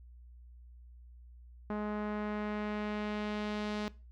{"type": "tone with low-pass filter sweep", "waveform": "sawtooth", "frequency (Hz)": 210, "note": "G#3", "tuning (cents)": 19, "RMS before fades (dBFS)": -36, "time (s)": [1.7, 3.88], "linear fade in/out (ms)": 0, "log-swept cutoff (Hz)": [1300, 4500], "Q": 1.1, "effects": ["noise-tail reverb RT60 0.3 s tail -19 dB re dry", "added 60 Hz sine -51 dBFS peak until 4.11 s"]}